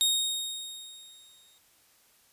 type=tone with exponential decay; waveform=sawtooth; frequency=3729 Hz; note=A#7; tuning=in tune; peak=-18 dBFS; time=0.01-1.58 s; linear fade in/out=0 ms; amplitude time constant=340 ms; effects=white hiss -63 dBFS RMS until 2.32 s + resampled to 32000 Hz

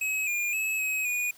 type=tone with pitch steps; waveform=square; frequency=2558 / 2415 / 2585 / 2550 / 2456 Hz; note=D#7 / D7 / E7 / D#7 / D#7; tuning=+47 / +48 / -34 / +42 / -23 cents; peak=-27 dBFS; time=0.01-1.31 s; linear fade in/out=5 ms; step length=260 ms; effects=white hiss -55 dBFS RMS until 1.37 s

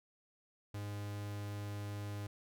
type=tone; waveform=45% pulse; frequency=102.7 Hz; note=G#2; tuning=19 cents flat; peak=-40 dBFS; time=0.74-2.27 s; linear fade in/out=5 ms; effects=none

